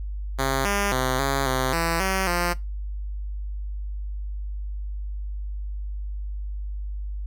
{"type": "tone with pitch steps", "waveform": "5% pulse", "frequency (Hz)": [134.4, 201.6, 129.3, 137.3, 130.2, 166.8, 190.6, 174.7], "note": ["C3", "G3", "C3", "C#3", "C3", "E3", "G3", "F3"], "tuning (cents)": [47, 49, -20, -16, -8, 21, -48, 1], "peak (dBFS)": -11, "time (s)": [0.38, 2.54], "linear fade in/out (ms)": 20, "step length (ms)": 270, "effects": ["noise-tail reverb RT60 0.2 s tail -19 dB re dry", "added 50 Hz sine -28 dBFS peak until 7.26 s"]}